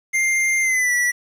square tone with pitch glide, 2104 to 1951.8 Hz, C7 to B6, +9 to -21 cents, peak -17 dBFS, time 0.13-1.12 s, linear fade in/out 20 ms, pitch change -130 cents, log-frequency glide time 0.61-0.93 s, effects low-pass 12000 Hz 12 dB/octave + 8-bit

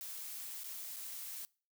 blue noise with dropouts, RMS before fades -45 dBFS, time 0.01-1.45 s, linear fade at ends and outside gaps 0 ms, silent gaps 0.635-0.642 / 0.962-0.967 s, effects noise-tail reverb RT60 0.4 s tail -24 dB re dry

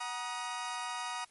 sawtooth chord, D# minor, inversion first, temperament equal with one note detuned, 740 / 953 / 1244.5 Hz, F#5 / A#5 / D#6, 0 / +38 / 0 cents, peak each -39 / -35 / -37 dBFS, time 0-1.25 s, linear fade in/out 10 ms, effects white hiss -64 dBFS RMS until 1.3 s + MP3 48 kbps

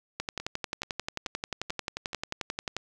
two click trains, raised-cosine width 0.2 ms, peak -14 / -21 dBFS, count 30 / 5, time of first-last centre 0.2-2.766 / 0.4-2.132 s, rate 11.3 / 2.31 Hz, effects none

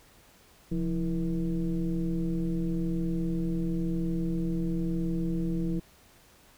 sine tone with frequency modulation, 173.5 Hz, F3, 11 cents flat, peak -26 dBFS, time 0.71-5.8 s, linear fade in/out 10 ms, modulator 153 Hz, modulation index 1.1, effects pink hiss -58 dBFS RMS until 6.57 s

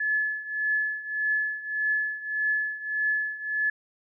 sine tone with tremolo, 1718 Hz, A6, 42 cents flat, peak -21 dBFS, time 0-3.7 s, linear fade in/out 5 ms, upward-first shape triangle, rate 1.7 Hz, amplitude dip 85%, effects none

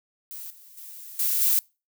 violet noise with level steps, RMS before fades -38 / -50 / -42 / -24 / -21 dBFS, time 0.31-1.59 s, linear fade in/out 0 ms, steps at 0.5 / 0.77 / 1.19 / 1.41 s, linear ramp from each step 5 ms, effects noise-tail reverb RT60 0.3 s tail -26 dB re dry

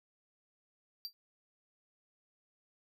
square tone with exponential decay, 4699 Hz, D8, in tune, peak -35 dBFS, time 1.05-1.13 s, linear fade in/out 0 ms, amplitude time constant 17 ms, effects none

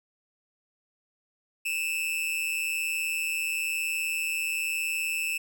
45% pulse tone with amplitude modulation, 2637 Hz, E7, in tune, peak -24 dBFS, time 1.65-5.38 s, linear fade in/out 10 ms, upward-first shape sine, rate 161 Hz, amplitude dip 75%, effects none

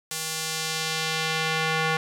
square tone with band-pass filter sweep, 159.2 Hz, D#3, 40 cents sharp, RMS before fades -27 dBFS, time 0.11-1.97 s, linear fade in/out 2 ms, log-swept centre 8700 to 1800 Hz, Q 0.81, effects none

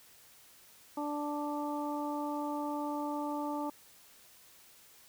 harmonic tone, 293.7 Hz, D4, in tune, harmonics 1 / 2 / 3 / 4, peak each -36 / -41 / -38 / -44 dBFS, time 0.97-3.7 s, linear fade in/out 5 ms, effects white hiss -59 dBFS RMS until 5.08 s

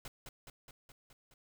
pink noise with echo, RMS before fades -45 dBFS, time 0.05-0.08 s, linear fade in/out 2 ms, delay 210 ms, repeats 6, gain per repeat -3 dB, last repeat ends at 1.34 s, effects none

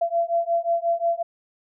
sine beating tone pair, 676 / 681.6 Hz, E5 / F5, +43 / -42 cents, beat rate 5.6 Hz, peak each -23 dBFS, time 0.01-1.23 s, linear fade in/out 10 ms, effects none

